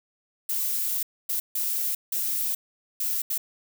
violet noise bursts at uneven times, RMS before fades -27 dBFS, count 6, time 0.49-1.03 / 1.29-1.4 / 1.55-1.95 / 2.12-2.55 / 3-3.22 / 3.3-3.38 s, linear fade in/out 5 ms, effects none

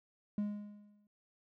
triangle tone with exponential decay, 207 Hz, G#3, 5 cents flat, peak -28 dBFS, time 0.38-1.07 s, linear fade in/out 2 ms, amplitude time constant 150 ms, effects tanh soft clip ceiling -24 dBFS

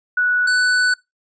sine / square tone pair in turn, 1473 / 1491 Hz, F#6 / F#6, -8 / +13 cents, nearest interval unison, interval 21 cents, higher second, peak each -14 dBFS, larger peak neither, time 0.17-0.47 / 0.47-0.94 s, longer second, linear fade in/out 5 ms, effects noise-tail reverb RT60 0.2 s tail -24 dB re dry + resampled to 16000 Hz

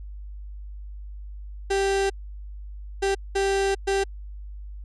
35% pulse tone bursts at uneven times, 392 Hz, G4, in tune, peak -19 dBFS, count 4, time 1.7-2.1 / 3.02-3.15 / 3.35-3.75 / 3.87-4.04 s, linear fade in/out 10 ms, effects added 50 Hz sine -35 dBFS peak until 4.84 s + resampled to 22050 Hz

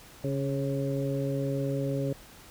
harmonic tone with a mistuned harmonic, 138.59 Hz, C#3, in tune, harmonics 1 / 2 / 3 / 4, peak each -30 / -33 / -35 / -34 dBFS, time 0.24-2.13 s, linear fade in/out 2 ms, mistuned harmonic 4, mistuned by -22 cents, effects pink hiss -51 dBFS RMS until 2.5 s

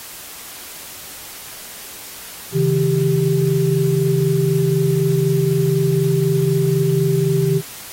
sine tone cluster, 137.3 / 161.3 / 391.4 Hz, C#3 / E3 / G4, -16 / -37 / -3 cents, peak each -18 dBFS, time 2.52-7.62 s, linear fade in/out 50 ms, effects white hiss -35 dBFS RMS until 7.92 s + AAC 48 kbps

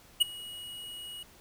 square tone with ADSR envelope, 2903 Hz, F#7, 34 cents flat, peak -18 dBFS, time 0.2-1.23 s, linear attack 18 ms, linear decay 13 ms, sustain -23 dB, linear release 3 ms, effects pink hiss -57 dBFS RMS until 1.4 s

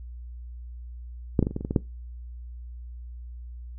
clicks, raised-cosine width 3 ms, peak -6 / -8 / -13 / -22 / -15 / -21 / -17 / -14 / -6 dBFS, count 9, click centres 1.392 / 1.427 / 1.469 / 1.51 / 1.564 / 1.609 / 1.649 / 1.709 / 1.762 s, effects noise-tail reverb RT60 0.2 s tail -20 dB re dry + added 60 Hz sine -37 dBFS peak until 3.78 s

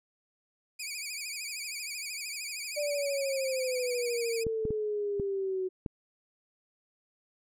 15% pulse tone with vibrato, 2379 Hz, D7, 22 cents sharp, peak -29 dBFS, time 0.79-4.44 s, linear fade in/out 10 ms, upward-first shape triangle, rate 13 Hz, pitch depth 130 cents each way
sine exponential sweep, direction down, 593 to 370 Hz, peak -29 dBFS, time 2.76-5.69 s, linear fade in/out 20 ms
clicks, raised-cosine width 3 ms, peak -21 dBFS, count 5, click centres 4.467 / 4.653 / 4.706 / 5.198 / 5.862 s
effects none

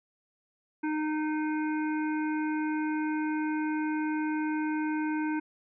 harmonic tone, 307.6 Hz, D#4, 20 cents flat, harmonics 1 / 3 / 5 / 7 / 8, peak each -28 / -37 / -39 / -46 / -47 dBFS, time 0.83-5.4 s, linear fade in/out 10 ms, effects none

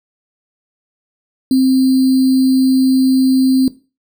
sine tone with sample-and-hold, 261.9 Hz, C4, 2 cents sharp, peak -8 dBFS, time 1.51-3.68 s, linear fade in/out 2 ms, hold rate 4410 Hz, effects noise-tail reverb RT60 0.3 s tail -17 dB re dry

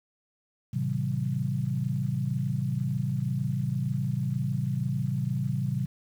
sine chord, A diminished seventh, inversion none, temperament just, 110 / 132 / 158.4 / 190.08 Hz, A2 / C3 / Eb3 / Gb3, 0 / +16 / +31 / +47 cents, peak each -34 / -28 / -34 / -33 dBFS, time 0.73-5.86 s, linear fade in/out 10 ms, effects 9-bit

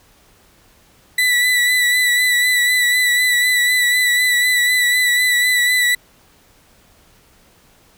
35% pulse tone with vibrato, 1975.5 Hz, B6, in tune, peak -11 dBFS, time 1.18-5.95 s, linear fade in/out 5 ms, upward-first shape sine, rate 4 Hz, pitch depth 27 cents each way, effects pink hiss -52 dBFS RMS until 7.97 s

